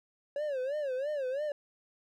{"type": "tone with vibrato", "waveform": "triangle", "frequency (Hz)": 554.4, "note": "C#5", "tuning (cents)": 0, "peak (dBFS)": -29, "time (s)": [0.36, 1.52], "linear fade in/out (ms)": 2, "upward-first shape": "sine", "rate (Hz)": 3, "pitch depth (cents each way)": 160, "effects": []}